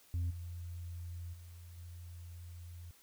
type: tone with level steps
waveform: sine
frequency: 86.3 Hz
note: F2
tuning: 20 cents flat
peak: -30 / -41 / -49 / -46 dBFS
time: 0.14-2.91 s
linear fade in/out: 0 ms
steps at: 0.3 / 1.33 / 1.77 s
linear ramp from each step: 10 ms
effects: tanh soft clip ceiling -31 dBFS + white hiss -64 dBFS RMS until 3.02 s